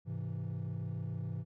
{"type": "chord", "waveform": "triangle", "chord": "Ab augmented", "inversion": "none", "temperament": "equal", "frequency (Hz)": [103.83, 130.81, 164.81], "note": ["Ab2", "C3", "E3"], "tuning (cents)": [0, 0, 0], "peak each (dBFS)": [-37, -38, -38], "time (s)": [0.05, 1.45], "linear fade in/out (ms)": 50, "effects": ["tanh soft clip ceiling -29 dBFS"]}